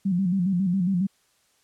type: tone with vibrato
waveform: sine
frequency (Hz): 185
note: F#3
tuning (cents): 0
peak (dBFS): -20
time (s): 0.05-1.07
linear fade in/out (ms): 10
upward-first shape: square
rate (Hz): 7.3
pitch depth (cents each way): 90
effects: white hiss -65 dBFS RMS until 1.63 s + low-pass 10000 Hz 12 dB/octave